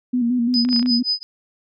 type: tone with vibrato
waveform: sine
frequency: 242 Hz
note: B3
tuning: 35 cents flat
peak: -16 dBFS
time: 0.13-1.03 s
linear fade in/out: 10 ms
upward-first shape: square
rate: 5.8 Hz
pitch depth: 51 cents each way
type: tone with tremolo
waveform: sine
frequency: 5000 Hz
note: D#8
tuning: 8 cents sharp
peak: -16 dBFS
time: 0.54-1.23 s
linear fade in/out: 0 ms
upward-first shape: sine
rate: 5.7 Hz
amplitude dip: 100%
type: clicks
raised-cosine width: 0.3 ms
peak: -19 dBFS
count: 7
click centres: 0.65 / 0.689 / 0.729 / 0.762 / 0.795 / 0.828 / 0.86 s
effects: none